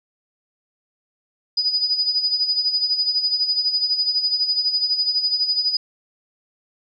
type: tone with tremolo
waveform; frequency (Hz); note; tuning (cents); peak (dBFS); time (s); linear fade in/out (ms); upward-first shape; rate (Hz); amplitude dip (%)
sine; 4958; D#8; -7; -15; 1.57-5.77; 5; sine; 12; 65
effects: none